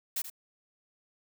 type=noise with echo; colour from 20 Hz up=blue; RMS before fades=-32 dBFS; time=0.16-0.22 s; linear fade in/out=5 ms; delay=81 ms; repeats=1; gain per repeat=-11 dB; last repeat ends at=0.301 s; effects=none